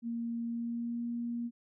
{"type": "tone with pitch glide", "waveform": "sine", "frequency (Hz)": [233.1, 236.6], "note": ["A#3", "A#3"], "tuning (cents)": [0, 26], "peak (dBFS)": -33, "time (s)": [0.02, 1.51], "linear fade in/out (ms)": 50, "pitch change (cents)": 26, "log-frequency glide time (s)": [0.45, 1.05], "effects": []}